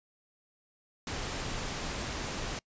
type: noise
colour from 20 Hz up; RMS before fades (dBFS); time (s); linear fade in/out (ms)
pink; -36; 1.07-2.59; 2
effects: noise-tail reverb RT60 0.1 s tail -26 dB re dry + resampled to 16000 Hz